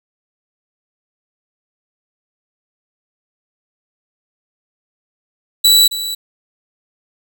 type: tone with echo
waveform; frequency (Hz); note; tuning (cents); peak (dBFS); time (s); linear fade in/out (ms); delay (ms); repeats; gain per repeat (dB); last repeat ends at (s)
sawtooth; 3943; B7; -4; -4; 5.64-5.88; 10; 270; 1; -13; 6.15
effects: none